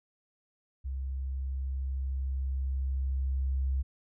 sine tone with level ramp, 66.5 Hz, C2, 29 cents sharp, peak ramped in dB -32 to -26 dBFS, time 0.84-3.83 s, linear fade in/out 20 ms, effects none

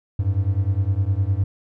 triangle beating tone pair, 92.5 / 102.3 Hz, F#2 / G#2, 0 / -26 cents, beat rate 9.8 Hz, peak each -19 dBFS, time 0.19-1.44 s, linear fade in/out 5 ms, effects none

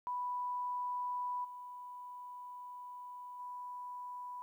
sine tone with level steps, 987.8 Hz, B5, in tune, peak -35 / -45 / -42 dBFS, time 0.07-4.42 s, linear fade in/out 0 ms, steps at 1.44 / 3.39 s, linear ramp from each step 10 ms, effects 12-bit

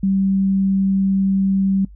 sine tone, 193.6 Hz, G3, 21 cents flat, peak -14 dBFS, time 0.03-1.85 s, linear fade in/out 5 ms, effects noise-tail reverb RT60 0.1 s tail -22 dB re dry + added 50 Hz sine -38 dBFS peak until 1.95 s

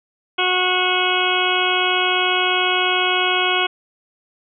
harmonic tone, 365.7 Hz, F#4, 20 cents flat, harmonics 1 / 2 / 3 / 4 / 6 / 7 / 8 / 9, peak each -24 / -24 / -24 / -24 / -24 / -24 / -24 / -24 dBFS, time 0.38-3.67 s, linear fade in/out 10 ms, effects none

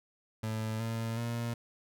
30% pulse tone with pitch steps, 110 / 113.68 / 117.49 Hz, A2 / A#2 / A#2, 0 / -43 / +14 cents, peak -30 dBFS, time 0.43-1.54 s, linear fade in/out 5 ms, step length 370 ms, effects none

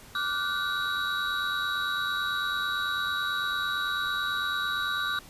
triangle tone cluster, 1168 / 1432 / 1521 / 3858 Hz, D6 / F6 / F#6 / B7, -10 / +43 / +47 / -41 cents, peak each -31 dBFS, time 0.15-5.19 s, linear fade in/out 2 ms, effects pink hiss -50 dBFS RMS until 5.29 s + resampled to 32000 Hz

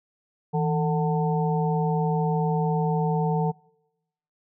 harmonic tone with a mistuned harmonic, 149 Hz, D3, 25 cents sharp, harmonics 1 / 3 / 5 / 6, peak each -23 / -28 / -30 / -31 dBFS, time 0.53-3.52 s, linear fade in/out 20 ms, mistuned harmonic 1, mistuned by +140 cents, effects noise-tail reverb RT60 0.9 s tail -25 dB re dry

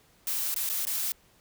blue noise with dropouts, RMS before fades -30 dBFS, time 0.27-1.12 s, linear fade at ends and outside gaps 1 ms, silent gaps 0.543-0.562 / 0.691-0.698 / 0.852-0.869 s, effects pink hiss -62 dBFS RMS until 1.4 s

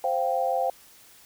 sine chord, C suspended fourth, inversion none, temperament equal, 523.3 / 698.5 / 784 Hz, C5 / F5 / G5, 0 / 0 / 0 cents, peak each -27 dBFS, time 0.04-0.7 s, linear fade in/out 2 ms, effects white hiss -53 dBFS RMS until 1.25 s

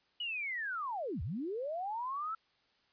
sine linear two-way sweep, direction down then up, 2960 to 65.5 to 1342 Hz, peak -35 dBFS, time 0.2-2.35 s, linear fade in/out 5 ms, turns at 1.22 s, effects white hiss -72 dBFS RMS until 2.92 s + resampled to 11025 Hz

